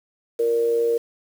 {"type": "tone with amplitude modulation", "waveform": "sine", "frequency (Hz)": 466.2, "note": "A#4", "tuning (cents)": 0, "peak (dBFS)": -15, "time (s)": [0.39, 0.98], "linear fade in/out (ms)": 10, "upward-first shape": "sine", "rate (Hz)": 124, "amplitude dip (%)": 50, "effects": ["7-bit"]}